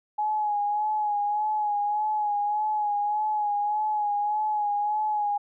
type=tone with vibrato; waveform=sine; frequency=838 Hz; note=G#5; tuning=15 cents sharp; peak=-23 dBFS; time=0.18-5.38 s; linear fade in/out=10 ms; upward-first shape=sine; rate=1.7 Hz; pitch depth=37 cents each way; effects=none